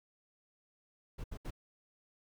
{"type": "noise bursts", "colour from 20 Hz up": "brown", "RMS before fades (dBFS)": -41, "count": 3, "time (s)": [1.18, 1.507], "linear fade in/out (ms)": 10, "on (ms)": 61, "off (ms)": 72, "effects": []}